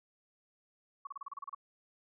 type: tone bursts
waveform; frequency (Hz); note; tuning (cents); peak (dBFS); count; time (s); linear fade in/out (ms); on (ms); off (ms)
sine; 1118; C#6; +14; -39; 10; 1.05-1.548; 5; 21; 32
effects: none